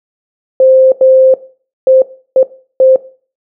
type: tone bursts at uneven times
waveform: sine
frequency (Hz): 523.3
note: C5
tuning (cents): 0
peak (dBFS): -3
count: 5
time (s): 0.6-0.92 / 1.01-1.34 / 1.87-2.02 / 2.36-2.43 / 2.8-2.96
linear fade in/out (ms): 2
effects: noise-tail reverb RT60 0.4 s tail -17 dB re dry